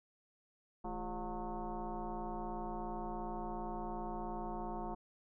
sine tone with frequency modulation, 345.4 Hz, F4, 19 cents flat, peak -38 dBFS, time 0.84-4.95 s, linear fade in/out 10 ms, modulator 187 Hz, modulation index 3.5, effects none

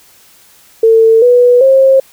sine tone with pitch steps, 449.4 / 490.1 / 534.4 Hz, A4 / B4 / C5, +37 / -13 / +36 cents, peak -3 dBFS, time 0.83-2 s, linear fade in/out 5 ms, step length 390 ms, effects white hiss -44 dBFS RMS until 2.12 s

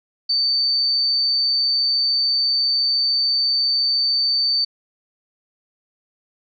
sine tone, 4567 Hz, D8, 49 cents flat, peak -16 dBFS, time 0.29-4.65 s, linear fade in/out 10 ms, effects none

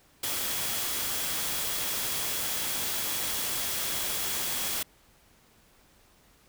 sine tone in noise, 3330 Hz, G#7, 4 cents sharp, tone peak -42 dBFS, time 0.23-4.83 s, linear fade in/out 5 ms, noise white, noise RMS -31 dBFS, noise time 0.23-4.83 s, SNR -14 dB, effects pink hiss -61 dBFS RMS until 6.48 s

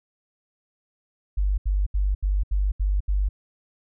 sine tone bursts, 49 Hz, G1, in tune, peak -19 dBFS, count 7, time 1.37-3.29 s, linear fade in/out 10 ms, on 210 ms, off 75 ms, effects none

